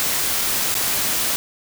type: noise with dropouts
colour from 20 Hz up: white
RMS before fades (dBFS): -21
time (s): 0-1.36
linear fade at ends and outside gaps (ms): 0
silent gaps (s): 0.742-0.751
effects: none